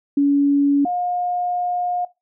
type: tone pair in turn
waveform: sine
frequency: 283.3 / 713.9 Hz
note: C#4 / F5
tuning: +38 / +38 cents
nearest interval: octave + major third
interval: 1600 cents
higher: second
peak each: -12 / -20 dBFS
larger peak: first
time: 0.17-0.85 / 0.85-2.05 s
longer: second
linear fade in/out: 5 ms
effects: noise-tail reverb RT60 0.2 s tail -17 dB re dry